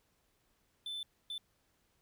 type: tone bursts at uneven times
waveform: triangle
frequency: 3525 Hz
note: A7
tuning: 2 cents sharp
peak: -37 dBFS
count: 2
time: 0.86-1.03 / 1.3-1.38 s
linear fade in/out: 2 ms
effects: pink hiss -75 dBFS RMS until 2.01 s